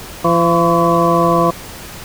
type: harmonic tone with a mistuned harmonic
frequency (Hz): 170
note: F3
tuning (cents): -46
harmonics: 1 / 2 / 3 / 4 / 6 / 7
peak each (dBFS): -17 / -17 / -17 / -17 / -17 / -17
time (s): 0.24-1.51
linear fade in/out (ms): 10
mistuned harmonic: 7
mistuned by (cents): -85
effects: pink hiss -32 dBFS RMS until 2.04 s